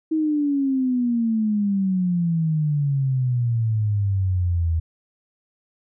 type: exponential sweep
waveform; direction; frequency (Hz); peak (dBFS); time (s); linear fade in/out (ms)
sine; down; 319.8 to 80.3; -18; 0.11-4.8; 10
effects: none